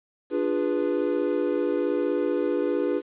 triangle chord, D diminished seventh, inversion none, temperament equal with one note detuned, 293.7 / 349.2 / 410.3 / 493.9 Hz, D4 / F4 / Ab4 / Cb5, 0 / 0 / -21 / 0 cents, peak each -26 dBFS, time 0.3-3.02 s, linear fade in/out 50 ms, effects resampled to 8000 Hz + 9-bit

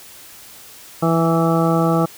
harmonic tone with a mistuned harmonic, 164.81 Hz, E3, in tune, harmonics 1 / 2 / 3 / 4 / 5 / 7 / 8, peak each -17 / -20 / -22 / -23 / -24 / -25 / -26 dBFS, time 1.02-2.06 s, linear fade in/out 10 ms, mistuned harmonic 1, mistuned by +17 cents, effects white hiss -41 dBFS RMS until 2.17 s

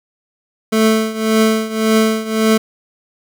25% pulse tone with tremolo, 220 Hz, A3, in tune, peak -5 dBFS, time 0.72-2.58 s, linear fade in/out 10 ms, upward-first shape triangle, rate 1.8 Hz, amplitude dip 85%, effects none

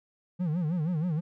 triangle tone with vibrato, 165.7 Hz, E3, 9 cents sharp, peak -24 dBFS, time 0.39-1.21 s, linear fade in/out 20 ms, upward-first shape sine, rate 6.3 Hz, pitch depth 180 cents each way, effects none

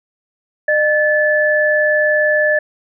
sine tone pair together, 607 / 1736.8 Hz, D#5 / A6, -43 / -23 cents, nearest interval octave + tritone, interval 1820 cents, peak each -14 dBFS, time 0.68-2.59 s, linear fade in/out 5 ms, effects none

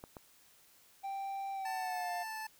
clicks, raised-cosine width 1 ms, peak -32 dBFS, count 2, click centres 0.039 / 0.168 s
triangle tone with pitch glide, 784 to 706.6 Hz, G5 to F5, 0 to +20 cents, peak -35 dBFS, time 1.03-2.24 s, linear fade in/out 20 ms, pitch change -180 cents, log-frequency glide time 1.53-2.12 s
25% pulse tone with vibrato, 880 Hz, A5, in tune, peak -36 dBFS, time 1.65-2.47 s, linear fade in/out 5 ms, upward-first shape sine, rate 2.3 Hz, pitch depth 10 cents each way
effects white hiss -64 dBFS RMS until 2.59 s

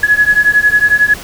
sine beating tone pair, 1684 / 1695 Hz, G#6 / G#6, +24 / +35 cents, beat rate 11 Hz, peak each -10 dBFS, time 0.03-1.14 s, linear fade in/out 5 ms, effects pink hiss -29 dBFS RMS until 1.23 s

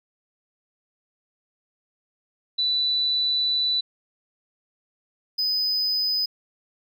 sine / triangle tone pair in turn, 3974 / 5007 Hz, B7 / D#8, +10 / +10 cents, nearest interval major third, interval 400 cents, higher second, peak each -20 dBFS, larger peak neither, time 2.58-3.81 / 5.38-6.26 s, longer first, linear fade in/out 10 ms, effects none

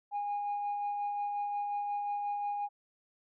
sine tone with tremolo, 819 Hz, G#5, 24 cents flat, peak -29 dBFS, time 0.11-2.69 s, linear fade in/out 50 ms, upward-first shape sine, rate 5.6 Hz, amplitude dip 30%, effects tanh soft clip ceiling -29 dBFS

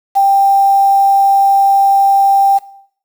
sine tone with quantisation, 789 Hz, G5, 11 cents sharp, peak -6 dBFS, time 0.15-2.59 s, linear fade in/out 20 ms, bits 5, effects noise-tail reverb RT60 0.6 s tail -17 dB re dry

